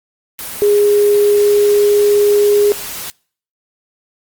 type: tone in noise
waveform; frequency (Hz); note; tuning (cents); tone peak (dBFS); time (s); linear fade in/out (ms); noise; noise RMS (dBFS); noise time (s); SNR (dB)
sine; 411.8; G#4; -15; -8; 0.62-2.72; 0; white; -26; 0.39-3.1; +15
effects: noise-tail reverb RT60 0.5 s tail -26 dB re dry + Opus 32 kbps